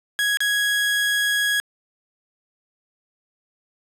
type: tone with dropouts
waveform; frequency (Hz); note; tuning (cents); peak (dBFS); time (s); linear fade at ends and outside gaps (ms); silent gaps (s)
30% pulse; 1661.2; G#6; 0; -16; 0.19-1.6; 0; 0.371-0.405
effects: resampled to 32000 Hz + 9-bit